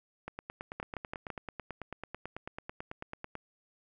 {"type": "two click trains", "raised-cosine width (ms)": 0.5, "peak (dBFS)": [-24, -22], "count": [29, 4], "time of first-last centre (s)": [[0.28, 3.354], [0.8, 1.303]], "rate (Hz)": [9.11, 5.97], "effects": []}